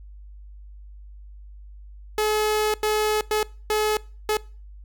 sawtooth tone bursts at uneven times, 427 Hz, G#4, 48 cents sharp, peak -16 dBFS, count 5, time 2.18-2.74 / 2.83-3.21 / 3.31-3.43 / 3.7-3.97 / 4.29-4.37 s, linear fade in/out 2 ms, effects noise-tail reverb RT60 0.4 s tail -23 dB re dry + added 50 Hz sine -40 dBFS peak until 4.84 s

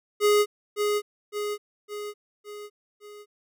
square tone with echo, 415.7 Hz, G#4, 2 cents sharp, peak -18 dBFS, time 0.2-0.46 s, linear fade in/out 50 ms, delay 560 ms, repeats 5, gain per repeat -5 dB, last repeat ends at 3.26 s, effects none

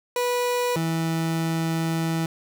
30% pulse tone pair in turn, 489.9 / 163.48 Hz, B4 / E3, -14 / -14 cents, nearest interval octave + perfect fifth, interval 1900 cents, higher first, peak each -19 / -20 dBFS, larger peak first, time 0.16-0.76 / 0.76-2.26 s, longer second, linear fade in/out 2 ms, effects none

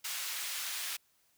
pink high-pass noise, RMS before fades -38 dBFS, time 0.04-0.97 s, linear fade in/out 10 ms, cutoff 2000 Hz, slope 12 dB/octave, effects white hiss -71 dBFS RMS until 1.37 s

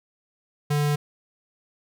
square tone, 146.83 Hz, D3, in tune, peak -21 dBFS, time 0.7-0.96 s, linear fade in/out 10 ms, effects none

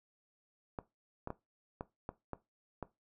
clicks, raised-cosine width 1 ms, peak -25 dBFS, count 7, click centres 0.788 / 1.274 / 1.304 / 1.809 / 2.091 / 2.333 / 2.827 s, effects noise-tail reverb RT60 0.2 s tail -17 dB re dry

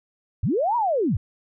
sine linear two-way sweep, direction up then down, 65.41 to 987.8 to 65.41 Hz, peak -19 dBFS, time 0.43-1.17 s, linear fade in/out 5 ms, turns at 0.76 s, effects none

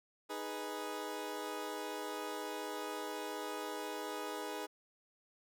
20% pulse chord, G# minor, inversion second, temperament equal, 311.1 / 415.3 / 493.9 Hz, D#4 / G#4 / B4, 0 / 0 / 0 cents, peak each -40 / -38 / -40 dBFS, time 0.29-4.67 s, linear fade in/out 20 ms, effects none

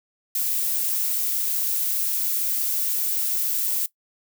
violet noise, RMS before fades -24 dBFS, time 0.35-3.86 s, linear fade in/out 2 ms, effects noise-tail reverb RT60 0.1 s tail -19 dB re dry

